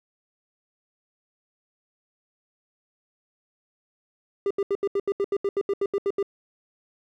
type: tone bursts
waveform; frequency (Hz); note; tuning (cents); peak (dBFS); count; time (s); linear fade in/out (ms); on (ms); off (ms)
triangle; 398.6; G4; +29; -19; 15; 4.46-6.228; 2; 46; 77
effects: none